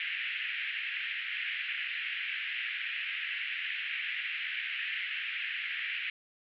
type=band-pass noise; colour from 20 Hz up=white; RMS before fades=-36 dBFS; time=0-6.1 s; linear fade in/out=2 ms; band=1700 to 2900 Hz; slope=48 dB/octave; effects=none